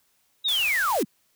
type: linear sweep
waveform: sine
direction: down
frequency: 3886 to 146.83 Hz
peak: -21 dBFS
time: 0.44-1.05 s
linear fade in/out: 20 ms
type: band-stop noise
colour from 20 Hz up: white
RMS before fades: -34 dBFS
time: 0.48-1.03 s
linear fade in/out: 5 ms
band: 130 to 600 Hz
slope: 24 dB/octave
effects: white hiss -67 dBFS RMS until 1.35 s